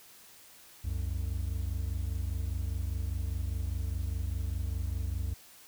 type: tone pair together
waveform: triangle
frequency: 64.14 / 89.1 Hz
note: C2 / F2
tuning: -34 / +35 cents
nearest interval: tritone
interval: 569 cents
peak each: -31 / -32 dBFS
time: 0.84-5.34 s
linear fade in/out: 10 ms
effects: white hiss -55 dBFS RMS until 5.67 s